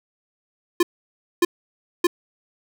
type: tone bursts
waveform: square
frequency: 349.2 Hz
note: F4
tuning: in tune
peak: -14 dBFS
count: 3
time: 0.8-2.07 s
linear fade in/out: 5 ms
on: 30 ms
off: 590 ms
effects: none